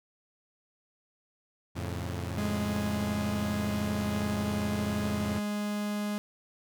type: chord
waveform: sawtooth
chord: F augmented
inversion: none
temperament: equal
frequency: 87.31 / 110 / 138.59 Hz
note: F2 / A2 / C#3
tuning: 0 / 0 / 0 cents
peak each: -31 / -34 / -37 dBFS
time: 1.75-5.4 s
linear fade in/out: 20 ms
type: tone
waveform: 45% pulse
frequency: 207.7 Hz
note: G#3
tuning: in tune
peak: -30 dBFS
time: 2.38-6.18 s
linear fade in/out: 0 ms
effects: none